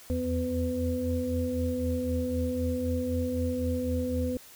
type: tone cluster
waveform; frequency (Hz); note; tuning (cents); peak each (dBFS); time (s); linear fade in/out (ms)
sine; 81.2 / 85.1 / 250.9 / 503; E2 / F2 / B3 / B4; -26 / -44 / +28 / +32; -35 / -33 / -30 / -32; 0.1-4.37; 0
effects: white hiss -51 dBFS RMS until 4.55 s